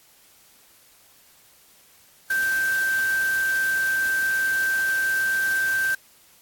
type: tone in noise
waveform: sine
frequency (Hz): 1563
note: G6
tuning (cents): -6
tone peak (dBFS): -20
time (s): 2.3-5.95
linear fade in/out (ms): 5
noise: white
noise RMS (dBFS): -35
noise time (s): 2.3-5.95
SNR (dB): +12
effects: white hiss -55 dBFS RMS until 6.41 s + AAC 64 kbps